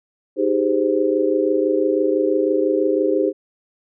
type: chord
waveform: sine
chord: Ab major seventh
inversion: second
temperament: just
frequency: 311.5 / 389.3 / 415.3 / 519.1 Hz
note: Eb4 / G4 / Ab4 / C5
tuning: +2 / -12 / 0 / -14 cents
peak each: -21 / -20 / -22 / -21 dBFS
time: 0.36-3.33 s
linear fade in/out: 50 ms
effects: none